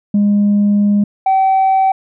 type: tone pair in turn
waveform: sine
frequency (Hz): 204.8 / 767.4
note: G#3 / G5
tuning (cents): -24 / -37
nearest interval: octave + major seventh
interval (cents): 2287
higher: second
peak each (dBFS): -7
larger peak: neither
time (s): 0.14-1.04 / 1.26-1.92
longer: first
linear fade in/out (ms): 5
effects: tanh soft clip ceiling -7 dBFS